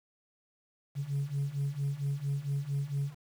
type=beating tone pair; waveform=sine; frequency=138.1 / 142.5 Hz; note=C#3 / C#3; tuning=-6 / +48 cents; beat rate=4.4 Hz; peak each=-33 / -31 dBFS; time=0.95-3.15 s; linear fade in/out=50 ms; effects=tanh soft clip ceiling -26 dBFS + 9-bit